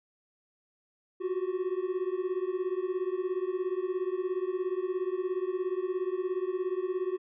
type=beating tone pair; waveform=triangle; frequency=360.9 / 377.9 Hz; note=F#4 / F#4; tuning=-43 / +37 cents; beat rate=17 Hz; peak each=-30 dBFS; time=1.2-7.18 s; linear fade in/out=20 ms; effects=resampled to 8000 Hz